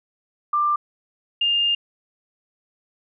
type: tone pair in turn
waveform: sine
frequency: 1187 / 2813 Hz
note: D6 / F7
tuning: +18 / +12 cents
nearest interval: octave + minor third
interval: 1494 cents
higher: second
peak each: -17 dBFS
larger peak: neither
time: 0.53-0.76 / 1.41-1.75 s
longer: second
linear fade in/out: 5 ms
effects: none